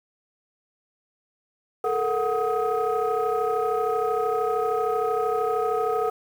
sine tone cluster, 432.2 / 465.2 / 737 / 1261 Hz, A4 / A#4 / F#5 / D#6, -31 / -4 / -7 / +23 cents, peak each -25 / -26 / -26 / -28 dBFS, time 1.84-6.1 s, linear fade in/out 5 ms, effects tanh soft clip ceiling -15 dBFS + 8-bit

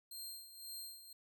15% pulse tone with tremolo, 4186 Hz, C8, in tune, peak -38 dBFS, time 0.11-1.13 s, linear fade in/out 5 ms, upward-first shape sine, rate 1.9 Hz, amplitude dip 70%, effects none

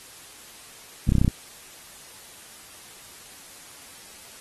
clicks, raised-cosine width 5 ms, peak -7 dBFS, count 7, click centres 1.091 / 1.121 / 1.153 / 1.183 / 1.215 / 1.247 / 1.279 s, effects white hiss -46 dBFS RMS until 4.4 s + AAC 32 kbps

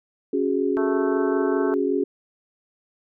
sine chord, C# suspended fourth, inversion none, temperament equal, 277.2 / 370 / 415.3 Hz, C#4 / F#4 / G#4, 0 / 0 / 0 cents, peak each -24 dBFS, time 0.33-2.04 s, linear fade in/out 5 ms
harmonic tone, 220 Hz, A3, in tune, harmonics 2 / 3 / 4 / 5 / 6 / 7, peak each -31 / -33 / -34 / -35 / -36 / -36 dBFS, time 0.77-1.74 s, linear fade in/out 0 ms
effects none

